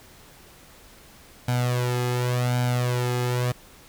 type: tone with flanger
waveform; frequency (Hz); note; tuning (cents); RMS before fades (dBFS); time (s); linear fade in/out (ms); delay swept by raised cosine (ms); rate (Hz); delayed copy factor
sawtooth; 123.47; B2; 0; -24; 1.48-3.52; 5; 1.3 to 2.4; 0.89; +0.75
effects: pink hiss -50 dBFS RMS until 3.88 s